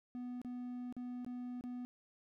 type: tone with dropouts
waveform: triangle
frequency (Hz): 246.9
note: B3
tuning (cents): 0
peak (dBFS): -39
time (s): 0.15-1.85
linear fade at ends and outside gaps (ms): 0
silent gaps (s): 0.416-0.448 / 0.925-0.966 / 1.247-1.264 / 1.61-1.639
effects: none